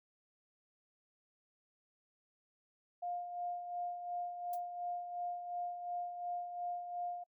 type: tone with tremolo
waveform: sine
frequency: 706 Hz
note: F5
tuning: 19 cents sharp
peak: -36 dBFS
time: 3.02-7.24 s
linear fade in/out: 10 ms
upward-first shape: sine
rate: 2.8 Hz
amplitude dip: 55%
type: noise with exponential decay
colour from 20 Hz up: violet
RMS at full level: -44 dBFS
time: 4.53-4.61 s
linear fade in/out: 5 ms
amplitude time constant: 16 ms
effects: noise-tail reverb RT60 0.1 s tail -24 dB re dry